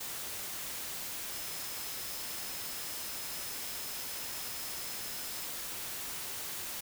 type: tone in noise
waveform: sine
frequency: 5160 Hz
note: E8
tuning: 38 cents flat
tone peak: -49 dBFS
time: 1.32-5.47 s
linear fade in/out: 10 ms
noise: white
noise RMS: -40 dBFS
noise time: 0-6.81 s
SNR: -12 dB
effects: none